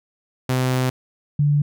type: tone pair in turn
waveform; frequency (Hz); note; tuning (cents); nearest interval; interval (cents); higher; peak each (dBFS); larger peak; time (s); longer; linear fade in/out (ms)
sawtooth / sine; 128.3 / 145.95; C3 / D3; -34 / -10; major second; 224; second; -14; neither; 0.49-0.9 / 1.39-1.62; first; 5
effects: none